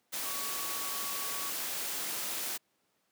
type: tone in noise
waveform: sine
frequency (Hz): 1127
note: C#6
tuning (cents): +28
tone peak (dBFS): -43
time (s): 0.24-1.51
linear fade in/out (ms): 20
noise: white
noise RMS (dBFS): -36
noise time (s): 0.12-2.58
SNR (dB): -10
effects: pink hiss -75 dBFS RMS until 3.11 s + high-pass 200 Hz 12 dB/octave